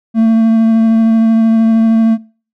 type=tone with vibrato; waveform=triangle; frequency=224.7 Hz; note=A3; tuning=37 cents sharp; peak=-4 dBFS; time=0.14-2.18 s; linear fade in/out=50 ms; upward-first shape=sine; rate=13 Hz; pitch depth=13 cents each way; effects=noise-tail reverb RT60 0.4 s tail -23 dB re dry